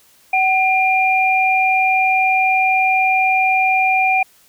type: tone pair together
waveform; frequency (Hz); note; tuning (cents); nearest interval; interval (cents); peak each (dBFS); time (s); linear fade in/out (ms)
sine; 756 / 2400; F#5 / D7; +37 / +37; octave + minor sixth; 2000; -15; 0.33-4.23; 5
effects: white hiss -52 dBFS RMS until 4.48 s